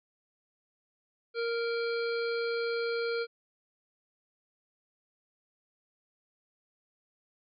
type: harmonic tone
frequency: 465.6 Hz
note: A#4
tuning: 2 cents flat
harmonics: 1 / 3 / 5 / 7 / 9 / 10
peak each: -30 / -37 / -42 / -49 / -43 / -49 dBFS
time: 1.34-3.27 s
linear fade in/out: 50 ms
effects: none